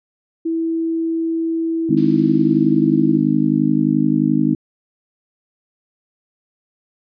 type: tone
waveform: sine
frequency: 327.9 Hz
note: E4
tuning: 9 cents flat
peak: -17 dBFS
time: 0.45-3.18 s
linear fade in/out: 10 ms
type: harmonic tone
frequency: 51.5 Hz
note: G#1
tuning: 14 cents flat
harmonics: 3 / 4 / 5 / 6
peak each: -21 / -20 / -17 / -18 dBFS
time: 1.89-4.55 s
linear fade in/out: 5 ms
type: noise with exponential decay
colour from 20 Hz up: blue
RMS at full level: -34 dBFS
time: 1.97-4.41 s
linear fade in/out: 5 ms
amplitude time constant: 530 ms
effects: resampled to 11025 Hz